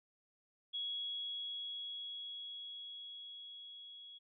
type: tone with level ramp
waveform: sine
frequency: 3336 Hz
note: G#7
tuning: 7 cents sharp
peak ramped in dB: -37 to -51 dBFS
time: 0.73-4.19 s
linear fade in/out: 20 ms
effects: none